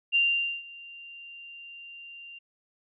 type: tone with ADSR envelope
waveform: sine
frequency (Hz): 2781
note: F7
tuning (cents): -8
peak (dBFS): -19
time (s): 0.12-2.39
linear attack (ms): 34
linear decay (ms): 470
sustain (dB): -23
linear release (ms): 11
effects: none